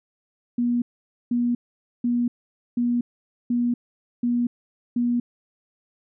sine tone bursts, 240.8 Hz, B3, 44 cents flat, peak -19 dBFS, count 7, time 0.58-5.2 s, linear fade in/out 5 ms, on 240 ms, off 490 ms, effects none

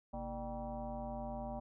sine tone with frequency modulation, 415.3 Hz, G#4, in tune, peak -39 dBFS, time 0.13-1.6 s, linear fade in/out 10 ms, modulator 182 Hz, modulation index 2.5, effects none

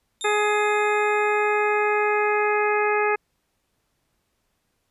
25% pulse tone with exponential decay, 3645 Hz, A#7, 40 cents flat, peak -27 dBFS, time 0.21-3.07 s, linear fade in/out 0 ms, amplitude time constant 620 ms
harmonic tone, 419 Hz, G#4, 15 cents sharp, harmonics 1 / 2 / 3 / 4 / 5 / 6, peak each -22 / -25 / -27 / -28 / -29 / -30 dBFS, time 0.24-3.16 s, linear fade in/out 10 ms
effects pink hiss -72 dBFS RMS until 4.9 s + resampled to 32000 Hz

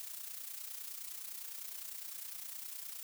blue noise with amplitude modulation, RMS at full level -43 dBFS, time 0-3.03 s, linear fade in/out 0 ms, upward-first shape sine, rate 29.8 Hz, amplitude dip 60%, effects none

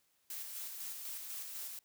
blue noise with tremolo, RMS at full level -43 dBFS, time 0.3-1.79 s, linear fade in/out 2 ms, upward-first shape square, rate 4 Hz, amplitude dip 30%, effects white hiss -75 dBFS RMS until 1.84 s

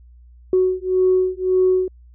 sine beating tone pair, 370 / 371.8 Hz, F#4 / F#4, 0 / +8 cents, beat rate 1.8 Hz, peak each -17 dBFS, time 0.53-1.88 s, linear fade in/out 2 ms, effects tanh soft clip ceiling -7 dBFS + added 60 Hz sine -43 dBFS peak until 2.14 s

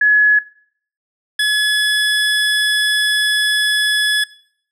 sine / 25% pulse tone pair in turn, 1694 / 1701.6 Hz, G#6 / G#6, +34 / +42 cents, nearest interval unison, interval 8 cents, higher second, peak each -9 dBFS, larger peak neither, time 0.01-0.39 / 1.39-4.24 s, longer second, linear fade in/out 5 ms, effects noise-tail reverb RT60 0.6 s tail -20 dB re dry + low-pass 10000 Hz 12 dB/octave

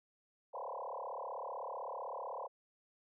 sine tone with frequency modulation, 764 Hz, G5, 45 cents flat, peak -40 dBFS, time 0.53-2.48 s, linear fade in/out 20 ms, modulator 35.8 Hz, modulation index 7.6, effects none

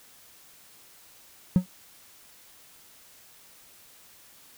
triangle tone with exponential decay, 182.5 Hz, F#3, 24 cents flat, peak -9 dBFS, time 1.56-1.66 s, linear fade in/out 0 ms, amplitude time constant 20 ms, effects tanh soft clip ceiling -9 dBFS + white hiss -54 dBFS RMS until 4.57 s

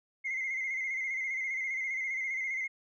sine tone with vibrato, 2100 Hz, C7, 6 cents sharp, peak -30 dBFS, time 0.24-2.68 s, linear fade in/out 20 ms, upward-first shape square, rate 15 Hz, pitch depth 41 cents each way, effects tanh soft clip ceiling -28 dBFS

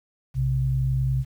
sine tone pair together, 60.01 / 130.81 Hz, B1 / C3, -49 / 0 cents, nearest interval octave + minor second, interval 1349 cents, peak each -27 / -21 dBFS, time 0.34-1.25 s, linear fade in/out 50 ms, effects 9-bit

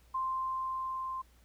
sine tone with level ramp, 1046.5 Hz, C6, in tune, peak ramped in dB -30 to -35 dBFS, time 0.14-1.22 s, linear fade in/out 10 ms, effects added 60 Hz sine -60 dBFS peak until 1.44 s + pink hiss -67 dBFS RMS until 1.44 s

